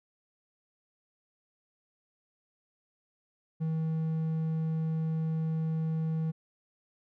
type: tone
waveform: triangle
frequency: 160 Hz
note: D#3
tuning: 49 cents sharp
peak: -26 dBFS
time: 3.6-6.32 s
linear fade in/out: 20 ms
effects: none